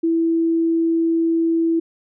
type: tone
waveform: sine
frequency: 330 Hz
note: E4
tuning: 2 cents sharp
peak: -15 dBFS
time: 0.03-1.8 s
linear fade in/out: 10 ms
effects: none